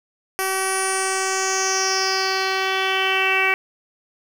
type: tone with low-pass filter sweep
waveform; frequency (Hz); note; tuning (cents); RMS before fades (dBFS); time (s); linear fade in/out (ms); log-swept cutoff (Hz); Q
10% pulse; 381.5; G4; -47; -21; 0.39-3.54; 0; 12000 to 2400; 5.4
effects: 7-bit